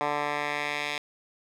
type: tone with band-pass filter sweep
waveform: 10% pulse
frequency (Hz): 146.83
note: D3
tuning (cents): 0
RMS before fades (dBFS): -30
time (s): 0.01-0.98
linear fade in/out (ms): 0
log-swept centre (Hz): 1100 to 2900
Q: 1.4
effects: none